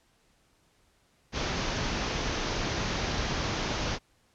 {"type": "low-pass noise", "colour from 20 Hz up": "pink", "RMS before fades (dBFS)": -31, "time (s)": [1.32, 3.99], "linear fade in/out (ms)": 50, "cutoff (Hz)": 6500, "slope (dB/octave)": 96, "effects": ["pink hiss -67 dBFS RMS until 4.34 s", "low-pass 10000 Hz 12 dB/octave"]}